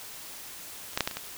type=clicks; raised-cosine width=0.2 ms; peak=-28 / -9 / -6 / -10 / -20 / -15 dBFS; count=6; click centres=0.933 / 0.975 / 1.007 / 1.075 / 1.112 / 1.17 s; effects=white hiss -43 dBFS RMS until 1.37 s